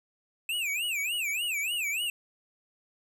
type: tone with vibrato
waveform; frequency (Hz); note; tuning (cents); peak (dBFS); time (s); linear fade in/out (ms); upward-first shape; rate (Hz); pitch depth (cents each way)
square; 2566; E7; -47; -29; 0.49-2.1; 2; sine; 3.4; 230
effects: none